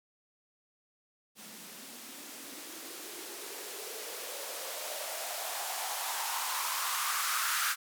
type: noise with band-pass filter sweep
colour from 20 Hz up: violet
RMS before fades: -37 dBFS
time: 1.35-7.76 s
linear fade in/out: 50 ms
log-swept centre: 200 to 1400 Hz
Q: 4.5
effects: none